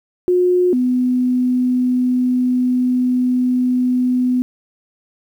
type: tone pair in turn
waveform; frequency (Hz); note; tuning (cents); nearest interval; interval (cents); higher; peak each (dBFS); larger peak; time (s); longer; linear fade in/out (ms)
sine; 360 / 250.8; F#4 / B3; -47 / +27; tritone; 626; first; -11 / -13; first; 0.28-0.73 / 0.73-4.42; second; 0
effects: 8-bit